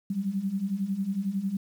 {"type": "beating tone pair", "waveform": "sine", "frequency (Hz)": [188.1, 199.1], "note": ["F#3", "G3"], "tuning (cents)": [29, 27], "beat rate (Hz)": 11, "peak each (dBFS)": [-32, -28], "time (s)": [0.1, 1.57], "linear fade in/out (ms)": 5, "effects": ["9-bit"]}